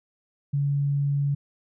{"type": "tone", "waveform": "sine", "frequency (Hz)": 141.8, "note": "C#3", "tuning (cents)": 40, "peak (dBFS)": -21, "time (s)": [0.53, 1.35], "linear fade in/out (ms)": 10, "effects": []}